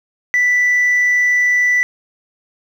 sine tone, 1975.5 Hz, B6, in tune, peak -9 dBFS, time 0.34-1.83 s, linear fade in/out 0 ms, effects tanh soft clip ceiling -9 dBFS + 7-bit

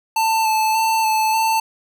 square tone with vibrato, 882 Hz, A5, 4 cents sharp, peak -16 dBFS, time 0.16-1.6 s, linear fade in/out 5 ms, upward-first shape square, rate 1.7 Hz, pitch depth 16 cents each way, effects none

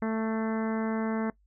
harmonic tone with a mistuned harmonic, 221.5 Hz, A3, 12 cents sharp, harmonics 1 / 2 / 3 / 4 / 5 / 6 / 7 / 8 / 9, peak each -28 / -34 / -38 / -40 / -42 / -44 / -45 / -46 / -47 dBFS, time 0.02-1.3 s, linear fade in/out 2 ms, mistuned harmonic 9, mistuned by +37 cents, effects noise-tail reverb RT60 0.1 s tail -21 dB re dry + added 50 Hz sine -62 dBFS peak until 1.46 s

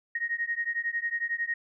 sine beating tone pair, 1864.7 / 1875.7 Hz, A#6 / A#6, 0 / +10 cents, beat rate 11 Hz, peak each -31 dBFS, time 0.15-1.54 s, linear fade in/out 5 ms, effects none

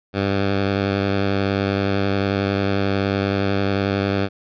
10% pulse tone with vibrato, 98.7 Hz, G2, 12 cents sharp, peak -10 dBFS, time 0.13-4.29 s, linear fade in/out 50 ms, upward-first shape square, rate 11 Hz, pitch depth 13 cents each way, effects resampled to 11025 Hz

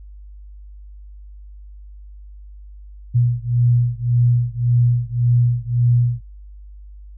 sine beating tone pair, 120 / 121.8 Hz, B2 / B2, -49 / -24 cents, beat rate 1.8 Hz, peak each -16 / -17 dBFS, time 3.14-6.21 s, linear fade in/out 20 ms, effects added 50 Hz sine -36 dBFS peak until 7.17 s

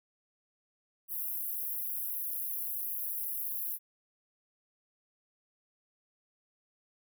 pink high-pass noise, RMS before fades -36 dBFS, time 1.08-3.79 s, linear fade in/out 50 ms, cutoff 11000 Hz, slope 96 dB/octave, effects none

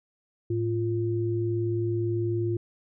sine tone pair together, 109.51 / 347.2 Hz, A2 / F4, -8 / -10 cents, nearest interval octave + minor sixth, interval 1998 cents, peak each -27 dBFS, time 0.5-2.57 s, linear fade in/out 5 ms, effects none

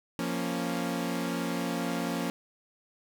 sawtooth chord, Bb minor, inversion second, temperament equal, 174.61 / 233.1 / 277.2 Hz, F3 / Bb3 / Db4, 0 / 0 / 0 cents, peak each -30 dBFS, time 0.19-2.3 s, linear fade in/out 0 ms, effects 10-bit

